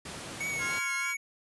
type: noise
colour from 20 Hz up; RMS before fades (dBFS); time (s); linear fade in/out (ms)
pink; -40; 0.05-0.79; 5
type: tone with vibrato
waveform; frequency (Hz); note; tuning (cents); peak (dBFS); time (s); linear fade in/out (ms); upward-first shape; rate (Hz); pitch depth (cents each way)
square; 2217; C#7; 0; -32; 0.4-1.17; 10; triangle; 3.2; 39
type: chord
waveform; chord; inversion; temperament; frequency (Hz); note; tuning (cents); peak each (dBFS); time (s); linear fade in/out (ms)
40% pulse; F minor; second; equal; 1046.5 / 1396.9 / 1661.2; C6 / F6 / Ab6; 0 / 0 / 0; -39 / -35 / -38; 0.58-1.15; 50
effects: high-pass 100 Hz 12 dB/octave + resampled to 24000 Hz